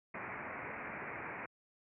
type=low-pass noise; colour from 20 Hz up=white; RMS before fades=-44 dBFS; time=0.14-1.46 s; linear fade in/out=5 ms; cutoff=2400 Hz; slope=96 dB/octave; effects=high-pass 100 Hz 12 dB/octave